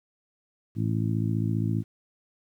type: harmonic tone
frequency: 55 Hz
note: A1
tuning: in tune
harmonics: 2 / 3 / 4 / 5 / 6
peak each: -26 / -30 / -32 / -34 / -36 dBFS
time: 0.75-1.84 s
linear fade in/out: 50 ms
effects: 10-bit